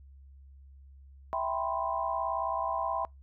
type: chord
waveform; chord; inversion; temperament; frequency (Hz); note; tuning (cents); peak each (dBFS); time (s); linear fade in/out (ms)
sine; C major seventh; first; equal; 659.3 / 784 / 987.8 / 1046.5; E5 / G5 / B5 / C6; 0 / 0 / 0 / 0; -34 / -35 / -34 / -35; 1.33-3.05; 0
effects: noise-tail reverb RT60 0.2 s tail -26 dB re dry + added 68 Hz sine -50 dBFS peak until 3.22 s